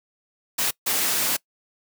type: noise bursts at uneven times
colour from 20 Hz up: white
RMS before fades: -23 dBFS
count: 2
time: 0.58-0.71 / 0.86-1.37 s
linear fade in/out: 10 ms
effects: noise-tail reverb RT60 0.1 s tail -23 dB re dry + high-pass 150 Hz 12 dB/octave